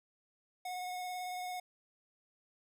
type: tone with vibrato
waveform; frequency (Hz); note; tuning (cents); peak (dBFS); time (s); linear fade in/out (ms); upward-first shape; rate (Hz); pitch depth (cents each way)
square; 728; F#5; -28; -39; 0.65-1.6; 5; triangle; 18; 17
effects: none